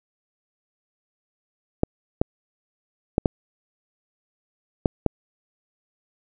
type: clicks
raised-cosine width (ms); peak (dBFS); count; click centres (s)
2; -4; 6; 1.834 / 2.215 / 3.181 / 3.258 / 4.858 / 5.063
effects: none